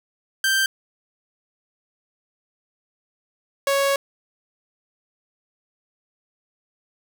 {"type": "tone pair in turn", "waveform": "sawtooth", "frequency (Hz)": [1568, 554.4], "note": ["G6", "C#5"], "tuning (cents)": [0, 0], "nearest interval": "octave + tritone", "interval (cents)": 1800, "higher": "first", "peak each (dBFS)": -14, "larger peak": "neither", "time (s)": [[0.44, 0.66], [3.67, 3.96]], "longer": "second", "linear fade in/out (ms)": 2, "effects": []}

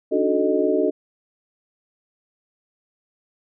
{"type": "tone cluster", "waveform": "sine", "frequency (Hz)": [287.3, 307.7, 370, 436.3, 617], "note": ["D4", "D#4", "F#4", "A4", "D#5"], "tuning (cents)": [-38, -19, 0, -15, -15], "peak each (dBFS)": [-24, -26, -22, -22, -24], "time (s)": [0.11, 0.91], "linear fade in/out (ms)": 20, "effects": []}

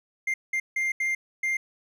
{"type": "tone bursts at uneven times", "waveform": "triangle", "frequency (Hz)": 2104, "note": "C7", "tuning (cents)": 9, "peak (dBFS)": -22, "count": 5, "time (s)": [[0.27, 0.34], [0.53, 0.6], [0.76, 0.92], [1, 1.15], [1.43, 1.57]], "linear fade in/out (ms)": 5, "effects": []}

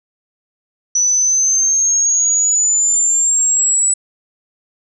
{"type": "exponential sweep", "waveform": "sine", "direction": "up", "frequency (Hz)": [5920, 7902], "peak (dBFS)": -11, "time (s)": [0.95, 3.94], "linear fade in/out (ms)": 5, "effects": []}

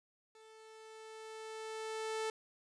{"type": "tone with level ramp", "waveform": "sawtooth", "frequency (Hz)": 440, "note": "A4", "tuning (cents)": 0, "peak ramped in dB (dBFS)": [-54, -31], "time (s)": [0.35, 2.3], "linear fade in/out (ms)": 2, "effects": ["resampled to 22050 Hz", "12-bit"]}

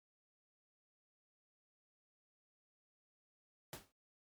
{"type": "noise with exponential decay", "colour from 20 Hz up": "pink", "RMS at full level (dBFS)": -44, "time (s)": [3.73, 3.92], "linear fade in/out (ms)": 1, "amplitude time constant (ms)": 40, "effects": ["high-pass 60 Hz 12 dB/octave", "MP3 96 kbps"]}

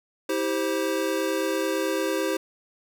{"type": "chord", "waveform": "square", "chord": "C major", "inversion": "first", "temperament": "equal with one note detuned", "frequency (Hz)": [323, 392, 523.3], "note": ["E4", "G4", "C5"], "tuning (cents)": [-35, 0, 0], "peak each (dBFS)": -29, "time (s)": [0.29, 2.37], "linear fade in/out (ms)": 5, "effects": []}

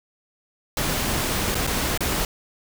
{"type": "noise with dropouts", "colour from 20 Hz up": "pink", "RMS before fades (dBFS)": -24, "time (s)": [0.77, 2.25], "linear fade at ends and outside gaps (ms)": 2, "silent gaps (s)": [[1.546, 1.552], [1.668, 1.673], [1.976, 2.006]], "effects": []}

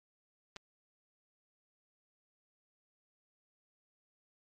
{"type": "clicks", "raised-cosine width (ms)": 0.2, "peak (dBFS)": -28, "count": 2, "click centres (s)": [0.562, 0.567], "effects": ["AAC 32 kbps"]}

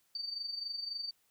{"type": "tone with amplitude modulation", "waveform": "sine", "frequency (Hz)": 4600, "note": "D8", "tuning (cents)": -37, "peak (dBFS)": -34, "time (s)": [0.15, 1.11], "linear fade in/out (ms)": 2, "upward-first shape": "sine", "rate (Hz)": 23.7, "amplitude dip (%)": 65, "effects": ["white hiss -73 dBFS RMS until 1.3 s"]}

